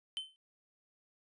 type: tone with exponential decay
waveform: triangle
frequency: 3074 Hz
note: G7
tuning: 35 cents flat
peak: -31 dBFS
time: 0.17-0.36 s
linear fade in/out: 0 ms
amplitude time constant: 41 ms
effects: noise-tail reverb RT60 0.1 s tail -25 dB re dry + resampled to 24000 Hz